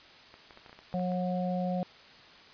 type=clicks; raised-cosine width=0.5 ms; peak=-35 dBFS; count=10; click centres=0.341 / 0.508 / 0.574 / 0.662 / 0.695 / 0.729 / 0.79 / 0.928 / 0.995 / 1.119 s
type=harmonic tone; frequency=181.2 Hz; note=F#3; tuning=36 cents flat; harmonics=1 / 3 / 4; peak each=-30 / -35 / -36 dBFS; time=0.94-1.83 s; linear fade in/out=0 ms
effects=white hiss -53 dBFS RMS until 2.53 s + resampled to 11025 Hz